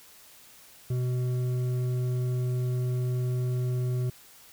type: tone with hard clipping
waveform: sine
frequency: 125.1 Hz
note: B2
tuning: 23 cents sharp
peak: -27 dBFS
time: 0.9-4.1 s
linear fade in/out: 5 ms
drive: 7 dB
effects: white hiss -53 dBFS RMS until 4.52 s